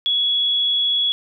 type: tone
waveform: sine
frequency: 3366 Hz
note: G#7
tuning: 23 cents sharp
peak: -16 dBFS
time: 0.06-1.12 s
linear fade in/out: 0 ms
effects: none